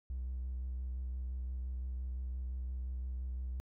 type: tone with vibrato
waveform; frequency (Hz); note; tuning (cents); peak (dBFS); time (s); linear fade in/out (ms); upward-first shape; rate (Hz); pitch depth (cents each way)
triangle; 63.2; B1; +41; -33; 0.1-3.6; 0; square; 5.8; 18
effects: tanh soft clip ceiling -33 dBFS